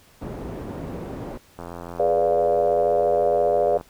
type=low-pass noise; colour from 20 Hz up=white; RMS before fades=-33 dBFS; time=0.21-1.38 s; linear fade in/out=10 ms; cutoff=420 Hz; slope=12 dB/octave
type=click train; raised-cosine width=1 ms; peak=-21 dBFS; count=192; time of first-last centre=1.59-3.811 s; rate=86 Hz
type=chord; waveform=sine; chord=G# diminished seventh; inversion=none; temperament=equal; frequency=415.3 / 493.9 / 587.3 / 698.5 Hz; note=G#4 / B4 / D5 / F5; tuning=0 / 0 / 0 / 0 cents; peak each=-24 / -23 / -21 / -23 dBFS; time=1.99-3.78 s; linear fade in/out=10 ms
effects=pink hiss -54 dBFS RMS until 3.89 s